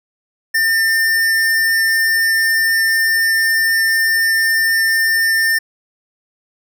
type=tone; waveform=square; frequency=1801 Hz; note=A6; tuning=40 cents sharp; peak=-13 dBFS; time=0.54-5.59 s; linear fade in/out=10 ms; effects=none